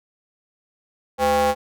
square ring-modulated tone, 146.83 Hz, D3, in tune, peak -14 dBFS, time 1.18-1.55 s, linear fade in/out 50 ms, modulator 657 Hz, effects none

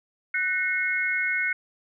sine tone cluster, 1493 / 1838 / 2167 Hz, F#6 / A#6 / C#7, +15 / -25 / -40 cents, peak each -27 / -33 / -25 dBFS, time 0.34-1.53 s, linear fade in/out 5 ms, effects none

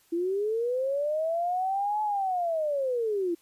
sine linear two-way sweep, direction up then down, 329.6 to 858 to 329.6 Hz, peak -25 dBFS, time 0.12-3.35 s, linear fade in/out 10 ms, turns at 2.02 s, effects white hiss -63 dBFS RMS until 3.41 s + resampled to 32000 Hz

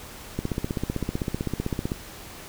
click train, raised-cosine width 3 ms, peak -13 dBFS, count 25, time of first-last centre 0.39-1.919 s, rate 15.7 Hz, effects pink hiss -42 dBFS RMS until 2.48 s

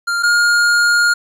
square tone pair in turn, 1396.9 / 1419.7 Hz, F6 / F6, 0 / +28 cents, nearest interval unison, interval 28 cents, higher second, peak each -16 / -11 dBFS, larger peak second, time 0.07-0.23 / 0.23-1.14 s, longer second, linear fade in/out 10 ms, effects low-pass 9000 Hz 12 dB/octave + 8-bit

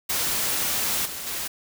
white noise with level steps, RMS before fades -25 / -34 / -30 dBFS, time 0.09-1.48 s, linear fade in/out 10 ms, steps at 1.05 / 1.26 s, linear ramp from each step 10 ms, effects none

